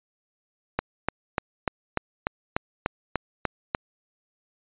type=click train; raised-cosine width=0.5 ms; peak=-8 dBFS; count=11; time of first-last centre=0.79-3.749 s; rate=3.38 Hz; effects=resampled to 8000 Hz